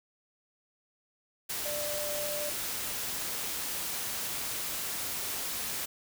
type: tone in noise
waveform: sine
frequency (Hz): 592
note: D5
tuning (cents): +14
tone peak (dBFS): -35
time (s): 1.65-2.5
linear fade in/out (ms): 10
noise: white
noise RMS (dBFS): -35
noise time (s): 1.49-5.86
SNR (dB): -3
effects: none